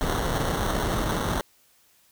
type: noise with sample-and-hold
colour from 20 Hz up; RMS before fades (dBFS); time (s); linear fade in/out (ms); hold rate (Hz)
pink; -26; 0.01-1.41; 0; 2450
effects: white hiss -61 dBFS RMS until 2.11 s